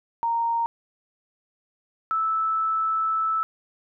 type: tone pair in turn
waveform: sine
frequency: 928 / 1312.4 Hz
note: A#5 / E6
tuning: -8 / -8 cents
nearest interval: tritone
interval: 600 cents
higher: second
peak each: -21 dBFS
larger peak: neither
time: 0.23-0.66 / 2.11-3.43 s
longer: second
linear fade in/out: 0 ms
effects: none